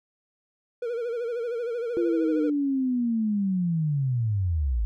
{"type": "tone with vibrato", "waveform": "triangle", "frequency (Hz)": 472.3, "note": "A#4", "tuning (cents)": 23, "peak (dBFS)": -25, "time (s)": [0.82, 2.5], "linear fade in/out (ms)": 5, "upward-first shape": "sine", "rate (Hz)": 13, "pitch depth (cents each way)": 76}
{"type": "linear sweep", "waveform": "sine", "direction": "down", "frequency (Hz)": [349.2, 50.5], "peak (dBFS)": -22, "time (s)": [1.97, 4.85], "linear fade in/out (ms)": 0}
{"effects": []}